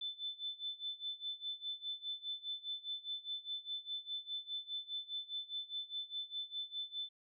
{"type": "tone with tremolo", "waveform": "sine", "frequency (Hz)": 3520, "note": "A7", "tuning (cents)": 0, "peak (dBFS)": -37, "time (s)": [0.01, 7.09], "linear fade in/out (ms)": 5, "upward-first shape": "sine", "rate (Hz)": 4.9, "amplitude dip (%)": 90, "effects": []}